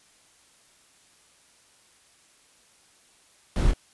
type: noise with echo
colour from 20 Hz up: brown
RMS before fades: -21 dBFS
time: 3.56-3.71 s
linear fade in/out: 0 ms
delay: 25 ms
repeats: 1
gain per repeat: -5 dB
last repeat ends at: 3.735 s
effects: white hiss -59 dBFS RMS until 3.93 s + resampled to 24000 Hz